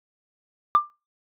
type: tone with exponential decay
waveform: sine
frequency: 1189 Hz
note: D6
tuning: 21 cents sharp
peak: -9 dBFS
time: 0.75-0.9 s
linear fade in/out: 0 ms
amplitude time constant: 31 ms
effects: noise-tail reverb RT60 0.3 s tail -26 dB re dry + tanh soft clip ceiling -7 dBFS